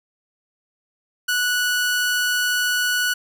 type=tone; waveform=sawtooth; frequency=1474 Hz; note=F#6; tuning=7 cents flat; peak=-15 dBFS; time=1.28-3.14 s; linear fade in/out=10 ms; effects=none